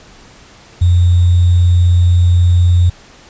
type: tone with sample-and-hold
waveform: sine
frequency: 88.1 Hz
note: F2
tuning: 16 cents sharp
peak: -6 dBFS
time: 0.81-2.9 s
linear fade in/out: 10 ms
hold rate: 3675 Hz
effects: pink hiss -41 dBFS RMS until 3.29 s + resampled to 16000 Hz